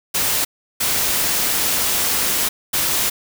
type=noise bursts at uneven times; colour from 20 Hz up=white; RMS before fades=-19 dBFS; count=3; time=0.14-0.45 / 0.8-2.49 / 2.73-3.1 s; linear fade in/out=10 ms; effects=none